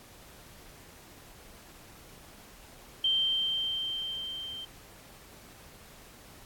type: tone with level ramp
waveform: sine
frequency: 3136 Hz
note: G7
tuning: in tune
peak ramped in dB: -23 to -38 dBFS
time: 3.04-4.65 s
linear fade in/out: 5 ms
effects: pink hiss -53 dBFS RMS until 6.45 s + AAC 64 kbps